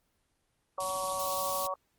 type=harmonic tone; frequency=187.7 Hz; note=F#3; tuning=25 cents sharp; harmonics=3 / 4 / 5 / 6; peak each=-36 / -40 / -40 / -34 dBFS; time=0.78-1.74 s; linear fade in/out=2 ms
type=band-stop noise; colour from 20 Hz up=white; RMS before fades=-37 dBFS; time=0.8-1.67 s; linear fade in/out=5 ms; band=310 to 3100 Hz; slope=24 dB/octave
effects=pink hiss -75 dBFS RMS until 1.98 s + Opus 24 kbps